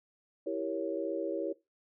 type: chord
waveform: sine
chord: E diminished seventh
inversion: none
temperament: equal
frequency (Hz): 329.6 / 392 / 466.2 / 554.4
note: E4 / G4 / Bb4 / Db5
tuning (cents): 0 / 0 / 0 / 0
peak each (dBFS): -36 / -38 / -38 / -36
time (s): 0.46-1.53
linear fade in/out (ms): 10
effects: noise-tail reverb RT60 0.2 s tail -18 dB re dry